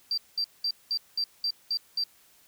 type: tone bursts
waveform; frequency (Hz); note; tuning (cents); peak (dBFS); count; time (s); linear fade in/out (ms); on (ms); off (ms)
sine; 4699; D8; 0; -24; 8; 0.11-2.038; 2; 66; 200
effects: tanh soft clip ceiling -21 dBFS + white hiss -60 dBFS RMS until 2.47 s